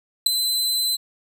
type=tone with ADSR envelope; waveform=sawtooth; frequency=4045 Hz; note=B7; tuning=41 cents sharp; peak=-6 dBFS; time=0.26-0.97 s; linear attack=7 ms; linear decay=4 ms; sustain=-11 dB; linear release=23 ms; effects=none